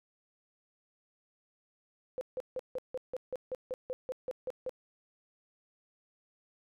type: tone bursts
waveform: sine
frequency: 511 Hz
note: C5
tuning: 41 cents flat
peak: -33 dBFS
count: 14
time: 2.18-4.694 s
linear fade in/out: 0 ms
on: 31 ms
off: 160 ms
effects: none